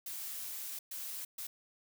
blue noise bursts at uneven times, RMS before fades -42 dBFS, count 3, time 0.06-0.79 / 0.91-1.25 / 1.38-1.47 s, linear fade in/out 5 ms, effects none

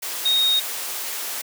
sine tone in noise, 3729 Hz, A#7, in tune, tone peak -16 dBFS, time 0.25-0.6 s, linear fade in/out 10 ms, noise white, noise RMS -29 dBFS, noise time 0.02-1.42 s, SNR +10 dB, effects high-pass 400 Hz 12 dB/octave

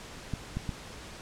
clicks, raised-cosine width 5 ms, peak -19 dBFS, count 3, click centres 0.337 / 0.57 / 0.692 s, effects pink hiss -45 dBFS RMS until 1.21 s + low-pass 8000 Hz 12 dB/octave

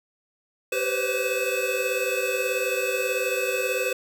square tone cluster, 386.8 / 496.6 / 515 / 550 / 2588 Hz, G4 / B4 / C5 / C#5 / E7, -23 / +9 / -28 / -14 / -32 cents, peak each -32 / -30 / -30 / -37 / -29 dBFS, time 0.72-3.93 s, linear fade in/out 5 ms, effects none

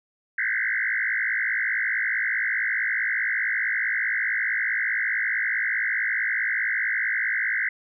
sine tone with frequency modulation, 1810 Hz, A6, 48 cents sharp, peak -22 dBFS, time 0.38-7.69 s, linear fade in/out 5 ms, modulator 55.3 Hz, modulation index 5.2, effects none

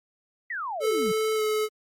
sine exponential sweep, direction down, 2026 to 173.8 Hz, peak -29 dBFS, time 0.5-1.12 s, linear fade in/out 5 ms
square tone with pitch glide, 436.6 to 429.6 Hz, A4 to A4, -13 to -41 cents, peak -24 dBFS, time 0.8-1.69 s, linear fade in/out 50 ms, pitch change -28 cents, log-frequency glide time 1.35-1.42 s
effects Opus 48 kbps

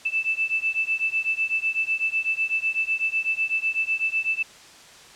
sine beating tone pair, 2637 / 2645 Hz, E7 / E7, 0 / +5 cents, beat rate 8 Hz, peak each -25 dBFS, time 0.05-4.43 s, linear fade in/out 10 ms, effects white hiss -47 dBFS RMS until 5.15 s + low-pass 7000 Hz 12 dB/octave

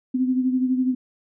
sine beating tone pair, 254.8 / 266.8 Hz, C4 / C4, -46 / +34 cents, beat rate 12 Hz, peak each -19 / -27 dBFS, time 0.14-0.95 s, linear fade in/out 10 ms, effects none

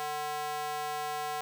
square tone with high-pass filter, 150 Hz, D3, 37 cents sharp, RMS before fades -35 dBFS, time 0-1.41 s, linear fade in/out 0 ms, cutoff 740 Hz, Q 2.2, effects none

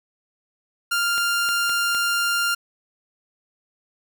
sawtooth tone, 1396.9 Hz, F6, in tune, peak -16 dBFS, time 0.91-2.55 s, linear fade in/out 10 ms
clicks, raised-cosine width 0.3 ms, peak -18 dBFS, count 4, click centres 1.18 / 1.489 / 1.695 / 1.948 s
effects 9-bit

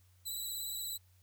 10% pulse tone with vibrato, 3951 Hz, B7, in tune, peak -31 dBFS, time 0.25-0.98 s, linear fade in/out 20 ms, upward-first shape sine, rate 17 Hz, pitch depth 35 cents each way, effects added 91 Hz sine -63 dBFS peak until 1.22 s + white hiss -72 dBFS RMS until 1.22 s

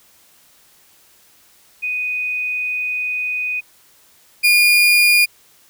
sine / 35% pulse tone pair in turn, 2489 / 2427 Hz, D#7 / D#7, 0 / -44 cents, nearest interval unison, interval 44 cents, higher first, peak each -19 / -8 dBFS, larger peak second, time 1.82-3.61 / 4.43-5.26 s, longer first, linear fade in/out 20 ms, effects white hiss -52 dBFS RMS until 5.69 s

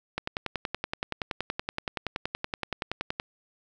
click train, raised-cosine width 0.3 ms, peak -13 dBFS, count 33, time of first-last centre 0.18-3.199 s, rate 10.6 Hz, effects none

